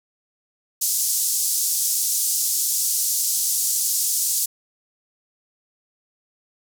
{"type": "band-pass noise", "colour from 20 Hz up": "pink", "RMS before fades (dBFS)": -22, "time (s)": [0.81, 4.46], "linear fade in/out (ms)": 10, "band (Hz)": [5800, 15000], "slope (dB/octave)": 24, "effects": []}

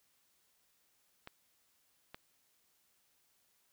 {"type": "clicks", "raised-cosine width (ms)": 0.3, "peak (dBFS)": -30, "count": 2, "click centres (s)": [1.274, 2.145], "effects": ["white hiss -74 dBFS RMS until 3.72 s"]}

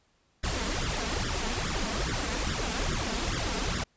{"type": "noise with flanger", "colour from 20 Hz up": "pink", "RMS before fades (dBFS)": -30, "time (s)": [0.43, 3.84], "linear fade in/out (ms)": 10, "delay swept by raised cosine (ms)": [0.56, 4.56], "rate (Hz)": 2.4, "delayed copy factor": 0.85, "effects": ["pink hiss -69 dBFS RMS until 3.96 s", "resampled to 16000 Hz"]}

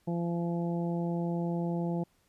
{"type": "harmonic tone", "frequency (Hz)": 171, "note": "F3", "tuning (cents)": -36, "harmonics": [1, 2, 3, 4, 5], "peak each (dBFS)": [-30, -36, -40, -42, -44], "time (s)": [0.07, 2.04], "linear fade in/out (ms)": 10, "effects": ["pink hiss -70 dBFS RMS until 2.28 s", "resampled to 32000 Hz"]}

